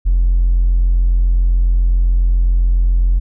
sine tone with hard clipping, 43.65 Hz, F1, in tune, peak -10 dBFS, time 0.05-3.2 s, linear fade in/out 20 ms, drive 1 dB, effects none

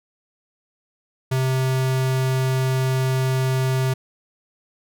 square tone, 130.81 Hz, C3, in tune, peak -19 dBFS, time 1.31-3.94 s, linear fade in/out 10 ms, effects none

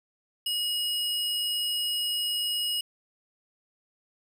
square tone pair together, 2895 / 5104 Hz, F#7 / D#8, -38 / +43 cents, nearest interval minor seventh, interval 981 cents, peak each -28 / -34 dBFS, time 0.46-2.81 s, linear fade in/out 5 ms, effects 11-bit

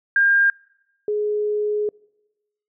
sine tone pair in turn, 1606 / 419.4 Hz, G6 / G#4, +41 / +17 cents, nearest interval octave + major seventh, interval 2324 cents, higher first, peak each -13 / -19 dBFS, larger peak first, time 0.16-0.5 / 1.08-1.89 s, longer second, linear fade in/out 2 ms, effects noise-tail reverb RT60 1.0 s tail -26 dB re dry

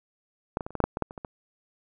clicks, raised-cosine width 1 ms, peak -12 / -18 / -21 / -30 / -16 / -8 / -8 / -16 / -11 / -26 / -24 / -21 dBFS, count 12, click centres 0.571 / 0.608 / 0.665 / 0.706 / 0.753 / 0.803 / 0.84 / 0.971 / 1.023 / 1.109 / 1.178 / 1.248 s, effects none

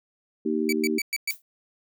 harmonic tone, 77.78 Hz, D#2, in tune, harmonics 3 / 4 / 5, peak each -27 / -27 / -27 dBFS, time 0.45-0.99 s, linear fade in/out 10 ms
sawtooth tone bursts, 2292 Hz, D7, 43 cents flat, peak -21 dBFS, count 5, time 0.69-1.31 s, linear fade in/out 2 ms, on 36 ms, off 110 ms
violet noise with exponential decay, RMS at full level -29 dBFS, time 1.3-1.42 s, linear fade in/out 2 ms, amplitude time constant 26 ms
effects none

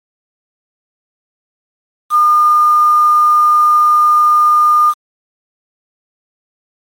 sine tone with quantisation, 1213 Hz, D#6, 44 cents flat, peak -6 dBFS, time 2.1-4.94 s, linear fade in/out 50 ms, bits 5, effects MP3 64 kbps

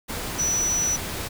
sine tone in noise, 5920 Hz, F#8, in tune, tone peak -21 dBFS, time 0.38-0.97 s, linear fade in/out 20 ms, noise pink, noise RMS -31 dBFS, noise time 0.08-1.29 s, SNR +7 dB, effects none

